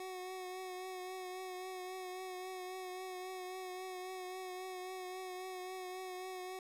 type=tone with vibrato; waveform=25% pulse; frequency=370 Hz; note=F#4; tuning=in tune; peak=-39 dBFS; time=0-6.59 s; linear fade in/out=2 ms; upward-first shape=triangle; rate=3.7 Hz; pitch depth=30 cents each way; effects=resampled to 32000 Hz + 11-bit